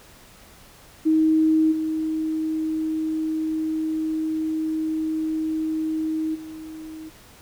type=tone with level steps; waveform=sine; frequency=315.7 Hz; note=D#4; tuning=25 cents sharp; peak=-15 / -22 / -34 dBFS; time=1.05-7.1 s; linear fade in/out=20 ms; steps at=1.71 / 6.34 s; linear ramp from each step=20 ms; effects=pink hiss -49 dBFS RMS until 7.41 s